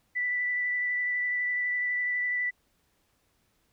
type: tone with vibrato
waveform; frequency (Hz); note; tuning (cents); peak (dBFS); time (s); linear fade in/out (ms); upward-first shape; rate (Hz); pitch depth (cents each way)
sine; 1975.5; B6; 0; -26; 0.15-2.51; 20; sine; 12; 11
effects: pink hiss -71 dBFS RMS until 3.72 s